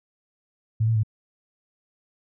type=tone with pitch steps; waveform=sine; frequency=110.6 / 113.2 / 108.3 Hz; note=A2 / A2 / A2; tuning=+9 / +50 / -27 cents; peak=-18 dBFS; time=0.8-1.034 s; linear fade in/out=10 ms; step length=78 ms; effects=none